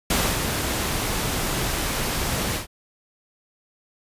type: noise with ADSR envelope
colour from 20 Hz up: pink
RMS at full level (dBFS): -20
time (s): 0.1-2.67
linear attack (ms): 4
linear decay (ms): 290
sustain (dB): -5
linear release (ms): 120
effects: resampled to 32000 Hz